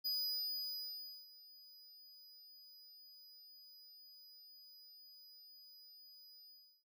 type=tone with ADSR envelope; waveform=square; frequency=4949 Hz; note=D#8; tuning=10 cents flat; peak=-36 dBFS; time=0.04-6.84 s; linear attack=20 ms; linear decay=1200 ms; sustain=-22 dB; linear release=350 ms; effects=noise-tail reverb RT60 0.1 s tail -20 dB re dry